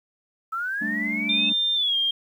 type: linear sweep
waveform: sine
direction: up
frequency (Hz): 1295 to 2637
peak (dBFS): -25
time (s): 0.52-1.5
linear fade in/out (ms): 10
type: chord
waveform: triangle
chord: G suspended second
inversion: none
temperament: equal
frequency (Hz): 196 / 220 / 293.7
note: G3 / A3 / D4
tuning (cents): 0 / 0 / 0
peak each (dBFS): -32 / -28 / -31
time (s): 0.81-1.53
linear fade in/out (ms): 10
type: tone with pitch glide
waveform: sine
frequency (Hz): 3600 to 3207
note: A7 to G7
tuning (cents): +39 to +39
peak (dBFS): -20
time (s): 1.29-2.11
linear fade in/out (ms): 5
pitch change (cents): -200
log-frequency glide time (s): 1.75-1.96
effects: 9-bit